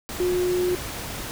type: tone in noise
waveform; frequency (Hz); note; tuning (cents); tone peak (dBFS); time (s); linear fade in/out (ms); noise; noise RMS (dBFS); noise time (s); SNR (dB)
sine; 360; F#4; -47; -20; 0.2-0.75; 0; pink; -33; 0.09-1.31; +10
effects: none